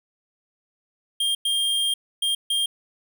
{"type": "tone bursts at uneven times", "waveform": "square", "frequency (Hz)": 3208, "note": "G7", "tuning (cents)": 39, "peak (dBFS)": -21, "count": 4, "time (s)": [[1.2, 1.35], [1.45, 1.94], [2.22, 2.35], [2.5, 2.66]], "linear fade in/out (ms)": 5, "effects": []}